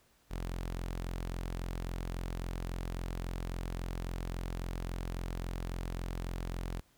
sawtooth tone, 43.65 Hz, F1, in tune, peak -32 dBFS, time 0.3-6.81 s, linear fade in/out 20 ms, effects pink hiss -68 dBFS RMS until 6.97 s

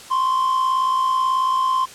triangle tone pair together, 1039.7 / 1098 Hz, C6 / C#6, -11 / -17 cents, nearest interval minor second, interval 94 cents, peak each -15 / -25 dBFS, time 0.1-1.86 s, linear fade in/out 20 ms, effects white hiss -40 dBFS RMS until 1.94 s + low-pass 9000 Hz 12 dB/octave

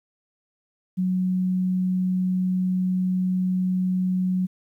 sine tone, 184.3 Hz, F#3, 7 cents flat, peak -20 dBFS, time 0.97-4.47 s, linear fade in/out 20 ms, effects 10-bit

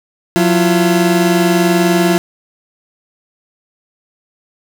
30% pulse tone pair together, 179.3 / 338.5 Hz, F3 / E4, +46 / +46 cents, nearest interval major seventh, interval 1100 cents, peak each -10 dBFS, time 0.36-2.18 s, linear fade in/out 0 ms, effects none

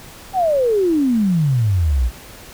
sine exponential sweep, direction down, 792 to 55 Hz, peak -13 dBFS, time 0.33-2.11 s, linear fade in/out 50 ms, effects pink hiss -39 dBFS RMS until 2.53 s

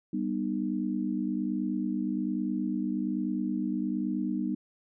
sine chord, G augmented, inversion none, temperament just, 196 / 245 / 306.2 Hz, G3 / B3 / D#4, 0 / -14 / -28 cents, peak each -32 dBFS, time 0.13-4.55 s, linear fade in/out 5 ms, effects none

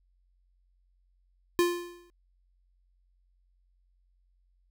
square tone with exponential decay, 349.2 Hz, F4, in tune, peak -20 dBFS, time 1.59-2.1 s, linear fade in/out 0 ms, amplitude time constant 110 ms, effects added 45 Hz sine -65 dBFS peak until 4.7 s

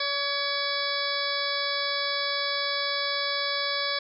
harmonic tone with a mistuned harmonic, 568 Hz, C#5, 42 cents sharp, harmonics 1 / 2 / 3 / 4 / 6 / 7 / 8 / 9, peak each -34 / -34 / -34 / -34 / -34 / -34 / -34 / -34 dBFS, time 0-3.99 s, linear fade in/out 5 ms, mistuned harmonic 3, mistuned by -24 cents, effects none

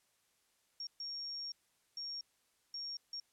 sine tone bursts at uneven times, 5550 Hz, F8, 12 cents flat, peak -40 dBFS, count 5, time 0.8-0.87 / 1-1.52 / 1.97-2.21 / 2.74-2.97 / 3.13-3.2 s, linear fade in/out 2 ms, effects white hiss -75 dBFS RMS until 3.32 s + low-pass 11000 Hz 12 dB/octave

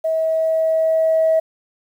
sine tone with level ramp, 643 Hz, E5, 43 cents flat, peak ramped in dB -16 to -11 dBFS, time 0.04-1.4 s, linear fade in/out 10 ms, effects tanh soft clip ceiling -8 dBFS + 8-bit

